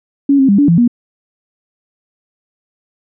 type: tone with pitch steps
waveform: sine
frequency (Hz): 279.9 / 268.1 / 200.2 / 287.2 / 168.9 / 239.5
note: C#4 / C4 / G3 / D4 / E3 / A#3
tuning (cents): +17 / +42 / +37 / -39 / +42 / +47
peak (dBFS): -6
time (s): 0.29-0.878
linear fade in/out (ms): 5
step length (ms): 98
effects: none